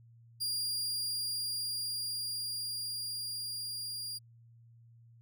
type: tone with level ramp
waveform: sawtooth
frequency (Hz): 4808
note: D8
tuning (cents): +40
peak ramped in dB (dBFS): -29 to -35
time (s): 0.4-4.19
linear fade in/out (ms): 20
effects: added 116 Hz sine -56 dBFS peak until 5.21 s